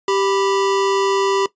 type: tone pair together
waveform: square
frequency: 392 / 987.8 Hz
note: G4 / B5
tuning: 0 / 0 cents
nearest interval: octave + major third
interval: 1600 cents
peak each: -17 / -23 dBFS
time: 0.08-1.46 s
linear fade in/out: 2 ms
effects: noise-tail reverb RT60 0.1 s tail -17 dB re dry + resampled to 16000 Hz